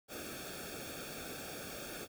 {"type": "noise with comb filter", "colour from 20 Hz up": "pink", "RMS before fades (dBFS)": -45, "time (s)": [0.08, 2.08], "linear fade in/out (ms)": 50, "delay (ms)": 1, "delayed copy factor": -0.85, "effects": []}